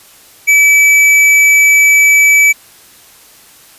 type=tone with tanh clipping; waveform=sine; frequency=2300 Hz; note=D7; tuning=37 cents flat; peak=-6 dBFS; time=0.47-2.53 s; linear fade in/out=20 ms; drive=13 dB; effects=white hiss -41 dBFS RMS until 3.78 s + resampled to 32000 Hz